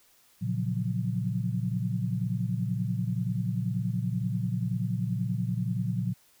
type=chord; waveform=sine; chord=Gb major seventh; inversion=first; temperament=equal; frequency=116.54 / 138.59 / 174.61 / 185 Hz; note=Bb2 / Db3 / F3 / Gb3; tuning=0 / 0 / 0 / 0 cents; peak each=-30 / -34 / -33 / -33 dBFS; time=0.41-6.14 s; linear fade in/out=20 ms; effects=white hiss -62 dBFS RMS until 6.4 s